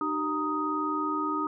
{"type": "tone cluster", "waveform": "sine", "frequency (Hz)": [303.4, 384.1, 932, 1249], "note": ["D#4", "G4", "A#5", "D#6"], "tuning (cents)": [-44, -35, -1, 6], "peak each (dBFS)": [-31, -37, -36, -29], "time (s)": [0.01, 1.47], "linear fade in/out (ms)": 2, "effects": []}